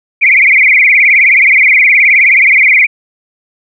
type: tone with vibrato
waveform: sine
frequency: 2217 Hz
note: C#7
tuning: in tune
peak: -3 dBFS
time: 0.21-2.87 s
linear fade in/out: 20 ms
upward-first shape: triangle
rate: 19 Hz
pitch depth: 190 cents each way
effects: none